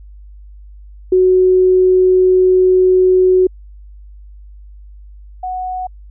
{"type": "tone pair in turn", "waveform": "sine", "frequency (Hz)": [370, 738.6], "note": ["F#4", "F#5"], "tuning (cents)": [0, -3], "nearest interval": "octave", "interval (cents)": 1197, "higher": "second", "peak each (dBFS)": [-7, -19], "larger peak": "first", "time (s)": [[1.12, 3.47], [5.43, 5.87]], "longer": "first", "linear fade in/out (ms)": 5, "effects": ["added 50 Hz sine -34 dBFS peak until 6.1 s"]}